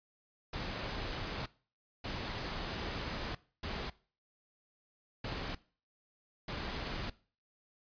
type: noise bursts at uneven times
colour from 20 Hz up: pink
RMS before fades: -39 dBFS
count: 5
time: 0.53-1.46 / 2.04-3.35 / 3.63-3.9 / 5.24-5.55 / 6.48-7.1 s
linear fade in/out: 5 ms
effects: noise-tail reverb RT60 0.4 s tail -20 dB re dry + resampled to 11025 Hz